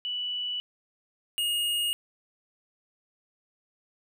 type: tone pair in turn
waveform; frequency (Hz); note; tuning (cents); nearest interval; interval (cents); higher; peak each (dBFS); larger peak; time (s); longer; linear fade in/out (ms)
sine / square; 2959 / 2860; F#7 / F7; -1 / +41; minor second; 58; first; -29 / -26; second; 0.05-0.6 / 1.38-1.93; neither; 0
effects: none